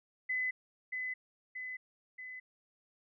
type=tone with echo; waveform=sine; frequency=2016 Hz; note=B6; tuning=35 cents sharp; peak=-31 dBFS; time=0.29-0.51 s; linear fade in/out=10 ms; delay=630 ms; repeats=3; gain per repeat=-4 dB; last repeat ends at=2.4 s; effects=none